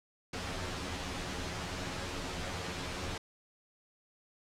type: noise with comb filter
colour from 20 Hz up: pink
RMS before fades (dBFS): -38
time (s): 0.33-3.18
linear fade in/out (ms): 5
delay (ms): 11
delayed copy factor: +0.95
effects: low-pass 6000 Hz 12 dB/octave